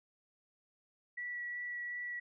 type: tone with vibrato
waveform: sine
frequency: 1944 Hz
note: B6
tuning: 28 cents flat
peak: -38 dBFS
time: 1.17-2.2 s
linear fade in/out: 10 ms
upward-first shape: sine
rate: 2.7 Hz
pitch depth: 9 cents each way
effects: none